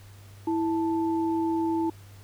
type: tone pair together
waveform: sine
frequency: 328.5 / 880 Hz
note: E4 / A5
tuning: -6 / 0 cents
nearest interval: octave + perfect fourth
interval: 1706 cents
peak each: -24 / -31 dBFS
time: 0.47-1.9 s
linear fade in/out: 5 ms
effects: added 99 Hz sine -46 dBFS peak until 2.23 s + pink hiss -55 dBFS RMS until 2.23 s